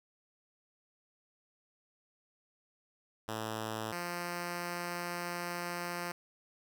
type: tone pair in turn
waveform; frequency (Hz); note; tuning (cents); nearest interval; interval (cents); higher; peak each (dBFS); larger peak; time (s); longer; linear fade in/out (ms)
5% pulse; 110 / 174.61; A2 / F3; 0 / 0; minor sixth; 800; second; -25; neither; 3.28-3.92 / 3.92-6.12; second; 5
effects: none